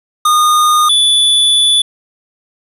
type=tone pair in turn; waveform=square; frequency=1225 / 3465 Hz; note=D#6 / A7; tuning=-27 / -27 cents; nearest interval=octave + tritone; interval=1800 cents; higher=second; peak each=-8 dBFS; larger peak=neither; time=0.25-0.89 / 0.89-1.82 s; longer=second; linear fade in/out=5 ms; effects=resampled to 32000 Hz + 7-bit